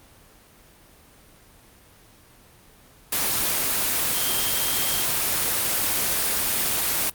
sine tone in noise, 3200 Hz, G7, 35 cents sharp, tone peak -30 dBFS, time 4.14-5.04 s, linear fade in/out 5 ms, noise white, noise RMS -23 dBFS, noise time 3.12-7.1 s, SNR -10 dB, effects pink hiss -52 dBFS RMS until 7.14 s + Opus 24 kbps

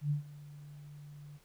sine tone with ADSR envelope, 146.4 Hz, D3, 5 cents flat, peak -27 dBFS, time 0.01-1.39 s, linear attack 96 ms, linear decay 120 ms, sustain -20 dB, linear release 30 ms, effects pink hiss -66 dBFS RMS until 1.44 s

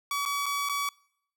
sawtooth tone with dropouts, 1138 Hz, C#6, 45 cents sharp, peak -24 dBFS, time 0.11-0.89 s, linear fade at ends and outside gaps 2 ms, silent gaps 0.253-0.259 / 0.459-0.463 / 0.689-0.695 s, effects noise-tail reverb RT60 0.7 s tail -25 dB re dry

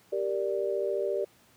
sine chord, G minor, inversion none, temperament equal, 392 / 466.2 / 587.3 Hz, G4 / Bb4 / D5, 0 / 0 / 0 cents, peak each -30 / -33 / -31 dBFS, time 0.12-1.25 s, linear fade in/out 10 ms, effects pink hiss -61 dBFS RMS until 1.56 s + high-pass 100 Hz 12 dB/octave

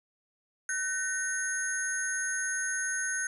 sine tone cluster, 1513 / 1843 / 6490 / 9860 Hz, F#6 / A#6 / G#8 / D#9, +38 / -20 / -41 / -17 cents, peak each -32 / -38 / -34 / -38 dBFS, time 0.69-3.27 s, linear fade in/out 2 ms, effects 10-bit

